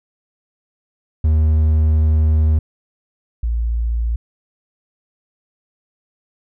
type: tone pair in turn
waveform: triangle / sine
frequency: 77.78 / 57.43 Hz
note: D#2 / A#1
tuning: 0 / -25 cents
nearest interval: perfect fourth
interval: 525 cents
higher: first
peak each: -9 / -16 dBFS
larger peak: first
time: 1.24-2.59 / 3.43-4.16 s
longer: first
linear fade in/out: 5 ms
effects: none